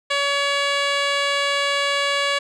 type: tone with low-pass filter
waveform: 10% pulse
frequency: 565 Hz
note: C#5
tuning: 33 cents sharp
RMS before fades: -21 dBFS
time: 0.1-2.39 s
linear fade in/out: 10 ms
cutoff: 5500 Hz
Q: 1.3
effects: none